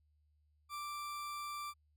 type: tone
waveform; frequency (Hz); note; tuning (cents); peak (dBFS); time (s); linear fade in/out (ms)
40% pulse; 1174.7; D6; 0; -40; 0.69-1.74; 50
effects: added 75 Hz sine -70 dBFS peak until 1.96 s